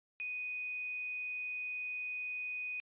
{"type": "tone with quantisation", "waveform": "sine", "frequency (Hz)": 2489, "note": "D#7", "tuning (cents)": 0, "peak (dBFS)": -37, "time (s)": [0.2, 2.8], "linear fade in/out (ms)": 0, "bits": 10, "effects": ["resampled to 8000 Hz"]}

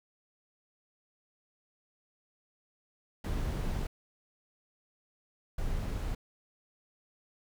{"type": "noise bursts at uneven times", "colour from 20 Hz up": "brown", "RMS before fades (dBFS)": -33, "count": 2, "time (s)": [[3.24, 3.87], [5.58, 6.15]], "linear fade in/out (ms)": 5, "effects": []}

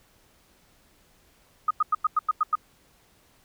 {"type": "tone bursts", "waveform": "sine", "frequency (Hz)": 1247, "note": "D#6", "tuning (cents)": 3, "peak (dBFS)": -18, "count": 8, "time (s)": [1.68, 2.554], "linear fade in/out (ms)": 5, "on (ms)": 27, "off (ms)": 94, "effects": ["pink hiss -61 dBFS RMS until 3.44 s"]}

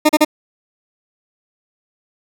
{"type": "tone bursts", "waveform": "20% pulse", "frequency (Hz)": 305, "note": "D#4", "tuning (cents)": -34, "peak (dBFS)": -3, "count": 3, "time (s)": [0.05, 0.249], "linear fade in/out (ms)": 10, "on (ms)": 43, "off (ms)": 35, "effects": []}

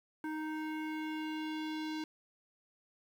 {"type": "tone with low-pass filter sweep", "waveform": "square", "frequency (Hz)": 311.1, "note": "D#4", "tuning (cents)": 0, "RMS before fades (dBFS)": -39, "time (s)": [0.24, 2.04], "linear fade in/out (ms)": 2, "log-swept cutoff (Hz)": [1600, 4600], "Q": 1.7, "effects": ["10-bit"]}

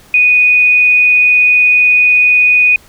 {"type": "tone", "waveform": "sine", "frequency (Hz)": 2479, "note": "D#7", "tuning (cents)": -7, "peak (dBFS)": -5, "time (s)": [0.14, 2.76], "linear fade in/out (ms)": 2, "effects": ["pink hiss -43 dBFS RMS until 2.88 s"]}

